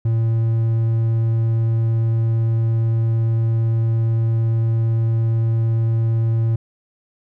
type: tone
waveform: triangle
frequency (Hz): 113.6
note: A#2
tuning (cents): -44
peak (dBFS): -13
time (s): 0.05-6.56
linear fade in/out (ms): 5
effects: none